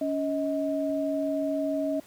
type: tone pair together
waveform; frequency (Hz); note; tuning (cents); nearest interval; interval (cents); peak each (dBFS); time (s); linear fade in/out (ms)
sine; 281.5 / 631.9; C#4 / D#5; +27 / +27; octave + major second; 1400; -28; 0.01-2; 5
effects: pink hiss -54 dBFS RMS until 2.06 s + high-pass 80 Hz 12 dB/octave